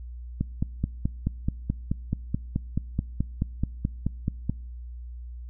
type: click train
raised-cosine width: 5 ms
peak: -12 dBFS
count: 20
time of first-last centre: 0.41-4.496 s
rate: 4.65 Hz
effects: noise-tail reverb RT60 0.8 s tail -26 dB re dry + added 60 Hz sine -36 dBFS peak until 5.49 s